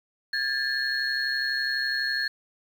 sine tone cluster, 1625 / 1757 / 4301 Hz, G#6 / A6 / C8, -38 / -3 / +47 cents, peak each -29 dBFS, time 0.33-2.28 s, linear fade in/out 5 ms, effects 8-bit

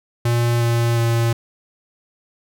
square tone with pitch steps, 118.6 / 117.44 / 116.29 Hz, A#2 / A#2 / A#2, +30 / +13 / -4 cents, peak -16 dBFS, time 0.25-1.33 s, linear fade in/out 5 ms, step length 360 ms, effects none

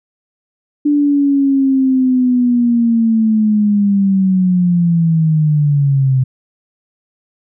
sine linear sweep, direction down, 294.3 to 128.7 Hz, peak -9 dBFS, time 0.85-6.24 s, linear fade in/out 10 ms, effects none

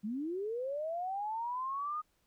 sine linear sweep, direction up, 196 to 1244.5 Hz, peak -34 dBFS, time 0.03-2.02 s, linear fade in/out 20 ms, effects pink hiss -75 dBFS RMS until 2.26 s

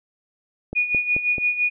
click train, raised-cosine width 2 ms, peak -17 dBFS, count 4, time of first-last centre 0.73-1.382 s, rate 4.6 Hz
sine tone with tremolo, 2456 Hz, D#7, 23 cents flat, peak -16 dBFS, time 0.75-1.7 s, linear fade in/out 20 ms, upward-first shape sine, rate 5.9 Hz, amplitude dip 70%
effects none

